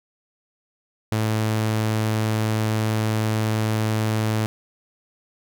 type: tone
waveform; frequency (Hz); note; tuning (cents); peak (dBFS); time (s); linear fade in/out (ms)
sawtooth; 109.2; A2; -13; -16; 1.12-4.46; 0
effects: none